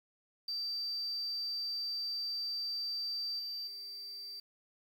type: tone with level steps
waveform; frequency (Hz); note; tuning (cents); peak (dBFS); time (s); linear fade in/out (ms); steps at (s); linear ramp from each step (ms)
triangle; 4663; D8; -13; -32 / -36 / -41; 0.48-4.4; 5; 3.39 / 3.67; 5
effects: tanh soft clip ceiling -32 dBFS + 10-bit